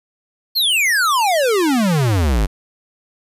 square exponential sweep, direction down, 4435 to 46.25 Hz, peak -14 dBFS, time 0.55-2.47 s, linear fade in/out 20 ms, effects resampled to 32000 Hz

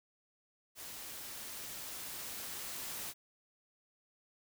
white noise with level ramp, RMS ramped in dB -47 to -42 dBFS, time 0.75-3.14 s, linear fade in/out 50 ms, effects none

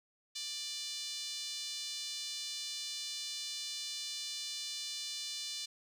5% pulse tone with high-pass filter, 590 Hz, D5, 8 cents sharp, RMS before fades -41 dBFS, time 0.35-5.66 s, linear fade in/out 10 ms, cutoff 3700 Hz, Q 2, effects resampled to 32000 Hz

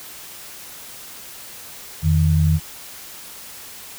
sine tone pair together, 84.53 / 155.56 Hz, E2 / D#3, +44 / 0 cents, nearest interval major seventh, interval 1056 cents, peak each -16 dBFS, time 2.02-2.6 s, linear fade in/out 50 ms, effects white hiss -38 dBFS RMS until 3.98 s

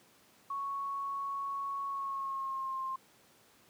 sine tone with pitch glide, 1108.7 to 1057.4 Hz, C#6 to C6, 0 to +18 cents, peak -34 dBFS, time 0.5-2.96 s, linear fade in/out 5 ms, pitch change -82 cents, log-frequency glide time 1.87-2.81 s, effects pink hiss -63 dBFS RMS until 3.69 s + high-pass 150 Hz 12 dB/octave

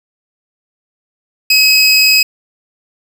square tone pair together, 2557 / 4971 Hz, D#7 / D#8, +47 / -2 cents, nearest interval octave, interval 1151 cents, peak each -10 dBFS, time 1.5-2.23 s, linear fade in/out 5 ms, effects none

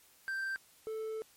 triangle tone pair in turn, 1568 / 439.1 Hz, G6 / A4, 0 / -4 cents, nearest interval octave + minor seventh, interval 2204 cents, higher first, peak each -32 / -34 dBFS, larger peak first, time 0.28-0.56 / 0.87-1.22 s, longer second, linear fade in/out 0 ms, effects white hiss -63 dBFS RMS until 1.36 s + MP3 64 kbps

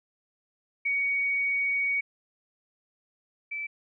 sine tone pair in turn, 2243 / 2317 Hz, C#7 / D7, +20 / -24 cents, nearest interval minor second, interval 56 cents, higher second, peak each -24 / -31 dBFS, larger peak first, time 0.85-2.01 / 3.51-3.67 s, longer first, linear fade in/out 10 ms, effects none

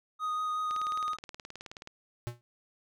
triangle tone with vibrato, 1244.5 Hz, D#6, in tune, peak -28 dBFS, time 0.19-1.17 s, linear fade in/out 50 ms, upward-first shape sine, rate 5.4 Hz, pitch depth 10 cents each way
click train, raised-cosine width 0.2 ms, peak -26 dBFS, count 23, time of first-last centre 0.71-1.874 s, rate 18.9 Hz
square tone with exponential decay, 119.9 Hz, A#2, 49 cents sharp, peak -30 dBFS, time 2.27-2.41 s, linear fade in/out 0 ms, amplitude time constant 29 ms
effects none

